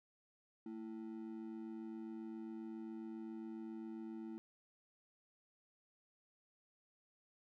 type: ring-modulated tone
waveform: triangle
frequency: 277.2 Hz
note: C#4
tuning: in tune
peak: -40 dBFS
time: 0.66-4.38 s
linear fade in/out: 0 ms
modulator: 53.7 Hz
effects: none